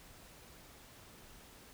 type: silence
effects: pink hiss -57 dBFS RMS until 1.73 s